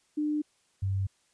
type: tone pair in turn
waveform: sine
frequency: 300 / 96.93 Hz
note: D4 / G2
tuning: +37 / -19 cents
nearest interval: octave + minor sixth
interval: 1956 cents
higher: first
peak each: -26 dBFS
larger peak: neither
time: 0.17-0.42 / 0.82-1.07 s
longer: neither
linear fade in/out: 10 ms
effects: white hiss -69 dBFS RMS until 1.33 s + resampled to 22050 Hz